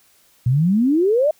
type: exponential sweep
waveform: sine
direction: up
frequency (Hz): 116.54 to 637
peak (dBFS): -13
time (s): 0.46-1.31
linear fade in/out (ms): 5
effects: white hiss -56 dBFS RMS until 1.39 s